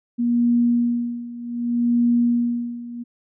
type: tone with tremolo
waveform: sine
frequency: 238.5 Hz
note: A#3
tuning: 40 cents sharp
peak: -14 dBFS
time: 0.18-3.04 s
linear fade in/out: 20 ms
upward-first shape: sine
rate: 0.65 Hz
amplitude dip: 85%
effects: none